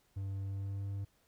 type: tone with pitch glide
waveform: triangle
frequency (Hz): 97.6 to 99.13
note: G2 to G2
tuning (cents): -7 to +20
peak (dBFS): -34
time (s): 0.16-1.05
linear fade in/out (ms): 10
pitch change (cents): +27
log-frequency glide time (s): 0.42-0.87
effects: pink hiss -72 dBFS RMS until 1.27 s